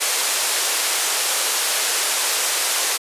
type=band-pass noise; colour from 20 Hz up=white; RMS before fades=-21 dBFS; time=0-2.98 s; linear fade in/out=20 ms; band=400 to 11000 Hz; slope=24 dB/octave; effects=resampled to 32000 Hz